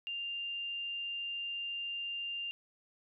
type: tone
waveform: sine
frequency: 2794 Hz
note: F7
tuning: in tune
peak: -36 dBFS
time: 0.07-2.51 s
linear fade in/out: 0 ms
effects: none